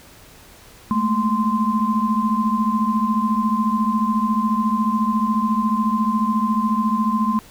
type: tone cluster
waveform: sine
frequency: 211.4 / 225.5 / 1040 Hz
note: G#3 / A3 / C6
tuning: +31 / +43 / -11 cents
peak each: -21 dBFS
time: 0.91-7.39 s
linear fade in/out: 0 ms
effects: pink hiss -46 dBFS RMS until 7.5 s